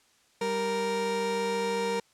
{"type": "tone pair together", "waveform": "30% pulse", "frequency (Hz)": [196.01, 466.2], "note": ["G3", "A#4"], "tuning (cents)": [0, 0], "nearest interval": "octave + minor third", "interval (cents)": 1500, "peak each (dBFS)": [-32, -25], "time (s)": [0.41, 2], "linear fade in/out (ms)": 5, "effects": ["white hiss -64 dBFS RMS until 2.13 s", "low-pass 8000 Hz 12 dB/octave"]}